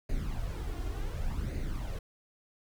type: noise with flanger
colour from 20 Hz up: brown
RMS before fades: -34 dBFS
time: 0.09-1.99 s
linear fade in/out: 5 ms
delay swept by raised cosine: 0.45 to 2.85 ms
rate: 0.68 Hz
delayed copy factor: +0.6
effects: none